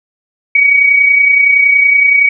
sine tone with amplitude modulation, 2258 Hz, C#7, 31 cents sharp, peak -3 dBFS, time 0.55-2.29 s, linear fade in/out 5 ms, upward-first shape sine, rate 30.7 Hz, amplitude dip 50%, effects none

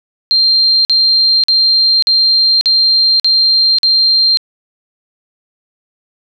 sine tone bursts, 4175 Hz, C8, 5 cents flat, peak -7 dBFS, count 7, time 0.31-4.372 s, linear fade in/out 0 ms, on 540 ms, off 47 ms, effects none

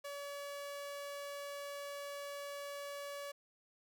sawtooth tone, 569 Hz, C#5, 45 cents sharp, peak -39 dBFS, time 0.04-3.32 s, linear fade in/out 10 ms, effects none

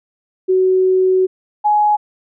sine tone pair in turn, 373.6 / 838.7 Hz, F#4 / G#5, +17 / +17 cents, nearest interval octave + major second, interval 1400 cents, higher second, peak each -10 dBFS, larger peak neither, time 0.48-1.27 / 1.64-1.97 s, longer first, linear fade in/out 20 ms, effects none

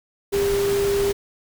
sine tone in noise, 400.2 Hz, G4, 36 cents sharp, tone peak -18 dBFS, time 0.32-1.13 s, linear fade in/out 20 ms, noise pink, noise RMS -29 dBFS, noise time 0.32-1.13 s, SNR +8 dB, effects none

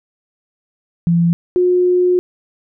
sine tone pair in turn, 170 / 360.2 Hz, F3 / F#4, -46 / -46 cents, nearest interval octave + minor second, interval 1300 cents, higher second, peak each -10 dBFS, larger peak neither, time 1.07-1.33 / 1.56-2.19 s, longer second, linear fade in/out 0 ms, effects none

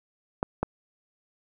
clicks, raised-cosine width 1 ms, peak -11 dBFS, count 2, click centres 0.429 / 0.63 s, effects none

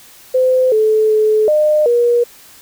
sine tone with pitch steps, 513 / 434 / 430.7 / 607 / 478 Hz, C5 / A4 / A4 / D#5 / A#4, -34 / -24 / -37 / -43 / +43 cents, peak -9 dBFS, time 0.34-2.24 s, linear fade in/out 10 ms, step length 380 ms, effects white hiss -42 dBFS RMS until 2.61 s

